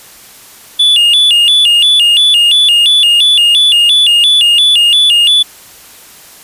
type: tone with vibrato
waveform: triangle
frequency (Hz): 3136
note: G7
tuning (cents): 0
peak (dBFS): -3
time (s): 0.79-5.43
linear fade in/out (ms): 10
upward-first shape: square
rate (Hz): 2.9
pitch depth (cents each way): 170
effects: white hiss -36 dBFS RMS until 6.43 s + resampled to 32000 Hz